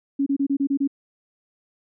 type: tone bursts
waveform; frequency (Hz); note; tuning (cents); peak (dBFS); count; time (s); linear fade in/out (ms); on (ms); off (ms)
sine; 277.6; C#4; +3; -18; 7; 0.19-0.876; 10; 74; 28
effects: none